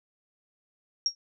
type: tone with exponential decay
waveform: sine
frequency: 5588 Hz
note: F8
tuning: in tune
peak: -18 dBFS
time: 1.06-1.15 s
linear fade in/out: 1 ms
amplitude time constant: 18 ms
effects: none